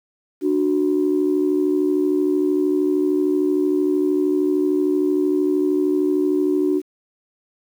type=tone pair together; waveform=sine; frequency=296.9 / 370 Hz; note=D4 / F#4; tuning=+19 / 0 cents; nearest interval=major third; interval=381 cents; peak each=-18 dBFS; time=0.41-6.82 s; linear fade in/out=50 ms; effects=tanh soft clip ceiling -9 dBFS + 8-bit